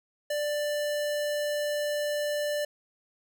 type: tone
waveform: square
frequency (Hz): 590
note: D5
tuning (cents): +8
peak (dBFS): -28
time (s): 0.3-2.65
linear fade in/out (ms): 5
effects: none